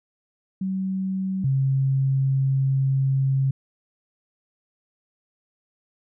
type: tone pair in turn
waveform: sine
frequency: 190 / 134.78 Hz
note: F#3 / C#3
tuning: +46 / -48 cents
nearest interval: tritone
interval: 594 cents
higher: first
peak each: -23 / -18 dBFS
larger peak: second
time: 0.61-1.44 / 1.44-3.51 s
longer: second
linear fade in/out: 5 ms
effects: none